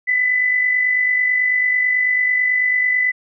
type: tone with amplitude modulation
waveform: sine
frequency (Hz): 2000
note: B6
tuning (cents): +21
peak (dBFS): -12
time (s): 0.07-3.12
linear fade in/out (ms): 20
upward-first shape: sine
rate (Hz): 49.1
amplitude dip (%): 45
effects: none